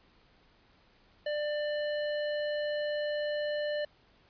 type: tone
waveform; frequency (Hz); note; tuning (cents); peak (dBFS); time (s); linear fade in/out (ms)
square; 594; D5; +20; -31; 1.26-3.85; 5
effects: pink hiss -64 dBFS RMS until 4.29 s + resampled to 11025 Hz